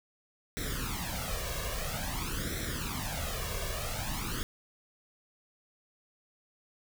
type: noise with flanger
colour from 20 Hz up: pink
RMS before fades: -35 dBFS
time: 0.57-4.43 s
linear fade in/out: 0 ms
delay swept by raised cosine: 0.52 to 1.82 ms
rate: 0.5 Hz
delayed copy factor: +0.8
effects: none